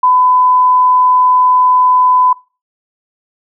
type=tone; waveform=sine; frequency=1005 Hz; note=B5; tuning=30 cents sharp; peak=-6 dBFS; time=0.03-2.33 s; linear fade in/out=5 ms; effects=noise-tail reverb RT60 0.3 s tail -22 dB re dry